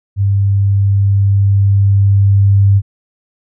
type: tone with level ramp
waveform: sine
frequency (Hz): 99.3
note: G2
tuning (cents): +23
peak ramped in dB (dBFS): -9 to -5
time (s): 0.16-2.82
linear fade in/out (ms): 50
effects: none